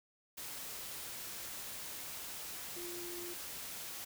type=tone in noise; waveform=sine; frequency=349.2 Hz; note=F4; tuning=in tune; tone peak=-45 dBFS; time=2.76-3.34 s; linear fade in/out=10 ms; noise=white; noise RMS=-45 dBFS; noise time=0.37-4.05 s; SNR=-3 dB; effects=none